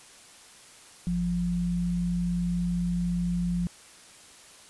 sine tone pair together, 51.31 / 175.4 Hz, G#1 / F3, -20 / +8 cents, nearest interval octave + major sixth, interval 2128 cents, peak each -34 / -25 dBFS, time 1.07-3.67 s, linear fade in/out 0 ms, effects white hiss -51 dBFS RMS until 4.69 s + resampled to 24000 Hz

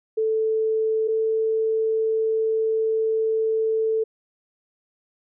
sine tone pair in turn, 440 / 442.5 Hz, A4 / A4, 0 / +10 cents, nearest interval unison, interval 10 cents, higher second, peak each -19 dBFS, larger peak neither, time 0.17-1.08 / 1.08-4.04 s, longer second, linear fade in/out 10 ms, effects none

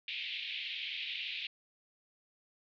pink band-pass noise, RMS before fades -40 dBFS, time 0.08-1.47 s, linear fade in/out 2 ms, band 2300 to 3800 Hz, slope 48 dB/octave, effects none

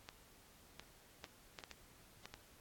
clicks, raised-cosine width 0.2 ms, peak -30 dBFS, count 8, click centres 0.089 / 0.796 / 1.242 / 1.588 / 1.638 / 1.713 / 2.256 / 2.34 s, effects pink hiss -64 dBFS RMS until 2.6 s + AAC 64 kbps

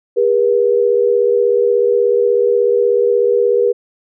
sine tone pair together, 404.6 / 481.1 Hz, G#4 / B4, -45 / -45 cents, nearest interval minor third, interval 300 cents, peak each -14 / -12 dBFS, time 0.16-3.73 s, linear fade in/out 20 ms, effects none

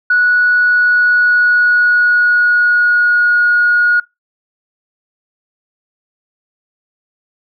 sine tone with pitch glide, 1468 to 1443.6 Hz, F#6 to F#6, -14 to -43 cents, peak -7 dBFS, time 0.1-4 s, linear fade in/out 5 ms, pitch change -29 cents, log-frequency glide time 0.53-3.43 s, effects noise-tail reverb RT60 0.2 s tail -22 dB re dry + tanh soft clip ceiling -3 dBFS

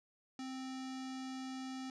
square tone with low-pass filter, 261.6 Hz, C4, in tune, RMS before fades -44 dBFS, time 0.39-1.9 s, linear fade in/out 2 ms, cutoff 5900 Hz, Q 1.8, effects none

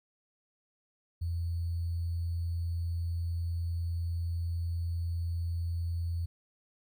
sine tone with sample-and-hold, 84.8 Hz, E2, 50 cents sharp, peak -30 dBFS, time 1.21-6.26 s, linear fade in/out 10 ms, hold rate 4410 Hz, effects none

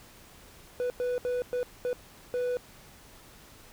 triangle tone bursts at uneven times, 493.9 Hz, B4, in tune, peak -25 dBFS, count 6, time 0.8-0.9 / 1-1.18 / 1.25-1.42 / 1.53-1.63 / 1.85-1.93 / 2.34-2.57 s, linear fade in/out 0 ms, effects pink hiss -53 dBFS RMS until 3.72 s

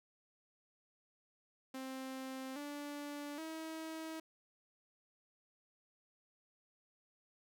sawtooth tone with pitch steps, 263.1 / 290.2 / 320.2 Hz, C4 / D4 / D#4, +10 / -21 / +50 cents, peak -39 dBFS, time 1.74-4.2 s, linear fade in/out 5 ms, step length 820 ms, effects none

